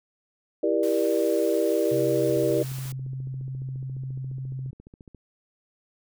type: chord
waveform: sine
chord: E half-diminished seventh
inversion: none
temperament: just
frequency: 329.6 / 395.6 / 474.7 / 593.3 Hz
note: E4 / G4 / Bb4 / D5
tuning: 0 / +16 / +31 / +18 cents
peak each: -26 dBFS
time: 0.63-2.63 s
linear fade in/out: 5 ms
type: high-pass noise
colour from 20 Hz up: white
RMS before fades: -42 dBFS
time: 0.83-2.92 s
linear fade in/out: 2 ms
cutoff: 340 Hz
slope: 48 dB/octave
type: tone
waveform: sine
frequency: 131.7 Hz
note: C3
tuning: 12 cents sharp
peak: -30 dBFS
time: 1.91-4.71 s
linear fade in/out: 10 ms
type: click train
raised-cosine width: 3 ms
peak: -33 dBFS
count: 42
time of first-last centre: 2.3-5.147 s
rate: 14.4 Hz
effects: none